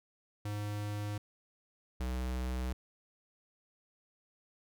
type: tone pair in turn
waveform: square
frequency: 103.83 / 63.01 Hz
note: G#2 / B1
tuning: 0 / +35 cents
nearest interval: major sixth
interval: 865 cents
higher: first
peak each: -36 / -34 dBFS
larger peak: second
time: 0.45-1.18 / 2-2.73 s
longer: neither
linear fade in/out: 5 ms
effects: none